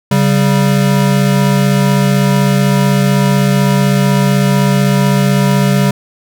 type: tone pair together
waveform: square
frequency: 138.59 / 194.47 Hz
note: C#3 / G3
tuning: 0 / -14 cents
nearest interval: tritone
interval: 586 cents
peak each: -12 dBFS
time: 0.11-5.91 s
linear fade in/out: 5 ms
effects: none